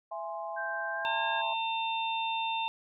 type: chord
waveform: sine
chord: E augmented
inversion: none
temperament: equal with one note detuned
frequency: 666.1 / 830.6 / 1046.5 Hz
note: E5 / G#5 / B#5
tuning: +18 / 0 / 0 cents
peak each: -38 / -39 / -41 dBFS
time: 0.11-1.54 s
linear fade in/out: 10 ms
type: tone with pitch glide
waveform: sine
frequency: 1568 to 1627.1 Hz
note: G6 to G#6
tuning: 0 to -36 cents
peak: -34 dBFS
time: 0.56-1.42 s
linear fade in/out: 20 ms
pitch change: +64 cents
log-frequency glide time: 0.91-1.17 s
type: harmonic tone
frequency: 900 Hz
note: A5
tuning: 39 cents sharp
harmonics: 1 / 3 / 4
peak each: -31 / -36 / -37 dBFS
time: 1.05-2.68 s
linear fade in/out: 0 ms
effects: none